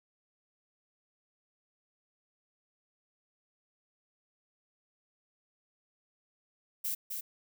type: noise with echo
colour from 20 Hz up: violet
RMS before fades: -34 dBFS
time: 6.84-6.95 s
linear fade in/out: 10 ms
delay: 260 ms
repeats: 1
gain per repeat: -4 dB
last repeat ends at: 7.21 s
effects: none